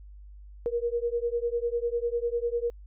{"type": "beating tone pair", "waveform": "sine", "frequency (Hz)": [468.7, 478.7], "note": ["A#4", "A#4"], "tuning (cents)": [9, 46], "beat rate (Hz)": 10, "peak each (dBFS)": -29, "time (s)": [0.66, 2.7], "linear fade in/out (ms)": 0, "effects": ["added 50 Hz sine -44 dBFS peak until 2.86 s"]}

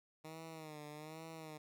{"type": "tone with vibrato", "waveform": "10% pulse", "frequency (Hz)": 155.56, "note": "D#3", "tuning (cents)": 0, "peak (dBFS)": -40, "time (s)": [0.24, 1.58], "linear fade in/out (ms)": 10, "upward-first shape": "sine", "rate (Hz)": 1.2, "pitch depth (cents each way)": 76, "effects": []}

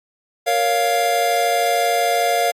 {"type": "chord", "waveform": "square", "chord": "Bb minor", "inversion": "none", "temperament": "just", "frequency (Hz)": [466.2, 559.4, 699.2], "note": ["Bb4", "Db5", "F5"], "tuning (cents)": [0, 16, 2], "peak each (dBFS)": [-24, -24, -18], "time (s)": [0.46, 2.52], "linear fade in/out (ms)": 20, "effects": ["AAC 48 kbps"]}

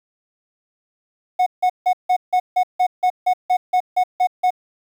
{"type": "tone bursts", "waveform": "triangle", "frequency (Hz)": 732, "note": "F#5", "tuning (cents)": -19, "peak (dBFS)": -11, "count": 14, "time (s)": [1.39, 4.506], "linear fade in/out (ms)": 10, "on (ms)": 74, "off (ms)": 160, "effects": ["8-bit"]}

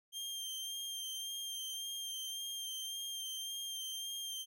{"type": "tone with vibrato", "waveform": "sawtooth", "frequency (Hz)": 3175, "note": "G7", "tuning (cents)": 21, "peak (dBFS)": -37, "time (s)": [0.12, 4.46], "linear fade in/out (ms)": 50, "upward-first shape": "sine", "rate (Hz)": 1.8, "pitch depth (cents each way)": 21, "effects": []}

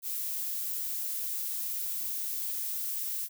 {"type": "noise", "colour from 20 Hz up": "violet", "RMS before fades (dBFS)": -34, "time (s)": [0.02, 3.29], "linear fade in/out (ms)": 50, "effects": []}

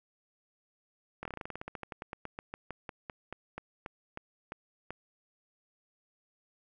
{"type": "slowing click train", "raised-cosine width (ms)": 0.5, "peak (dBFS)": -24, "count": 29, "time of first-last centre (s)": [1.23, 4.906], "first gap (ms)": 23, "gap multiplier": 1.11, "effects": []}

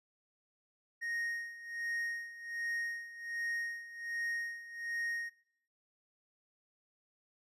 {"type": "tone with tremolo", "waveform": "triangle", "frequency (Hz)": 1864.7, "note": "A#6", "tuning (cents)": 0, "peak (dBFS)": -32, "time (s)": [1.01, 5.3], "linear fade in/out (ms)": 20, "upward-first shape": "sine", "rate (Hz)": 1.3, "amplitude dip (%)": 80, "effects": ["noise-tail reverb RT60 0.7 s tail -18 dB re dry", "resampled to 32000 Hz"]}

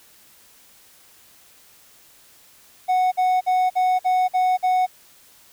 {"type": "tone bursts", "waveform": "triangle", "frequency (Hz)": 738, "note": "F#5", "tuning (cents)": -5, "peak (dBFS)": -14, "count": 7, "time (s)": [2.88, 4.866], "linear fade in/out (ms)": 20, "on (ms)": 240, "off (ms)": 51, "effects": ["white hiss -52 dBFS RMS until 5.52 s"]}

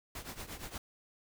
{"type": "noise with tremolo", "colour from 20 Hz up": "pink", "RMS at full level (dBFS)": -41, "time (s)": [0.15, 0.78], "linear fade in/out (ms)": 2, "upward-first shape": "triangle", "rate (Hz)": 8.6, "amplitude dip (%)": 85, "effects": []}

